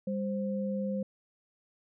sine tone pair together, 199.21 / 523.3 Hz, G3 / C5, +28 / 0 cents, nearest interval octave + perfect fourth, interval 1672 cents, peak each -31 / -35 dBFS, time 0.07-1.03 s, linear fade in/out 5 ms, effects none

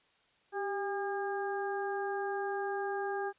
harmonic tone with a mistuned harmonic, 404.3 Hz, G#4, 46 cents flat, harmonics 1 / 2 / 3 / 4, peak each -35 / -37 / -45 / -41 dBFS, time 0.52-3.33 s, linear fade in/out 50 ms, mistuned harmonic 1, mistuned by -50 cents, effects white hiss -69 dBFS RMS until 3.38 s + resampled to 8000 Hz

